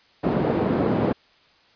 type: band-pass noise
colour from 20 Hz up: white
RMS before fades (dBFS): -22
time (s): 0.23-1.13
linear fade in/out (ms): 10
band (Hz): 130 to 420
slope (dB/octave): 12
effects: white hiss -57 dBFS RMS until 1.75 s + resampled to 11025 Hz